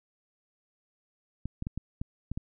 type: clicks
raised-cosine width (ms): 5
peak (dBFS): -21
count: 7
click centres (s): 1.456 / 1.624 / 1.669 / 1.776 / 2.015 / 2.316 / 2.375
effects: none